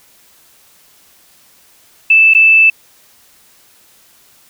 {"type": "tone with dropouts", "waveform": "sine", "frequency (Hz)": 2637, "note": "E7", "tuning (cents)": 0, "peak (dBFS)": -4, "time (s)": [2.1, 2.7], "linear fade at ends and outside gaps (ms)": 5, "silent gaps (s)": [2.338, 2.348], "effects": ["white hiss -48 dBFS RMS until 4.49 s"]}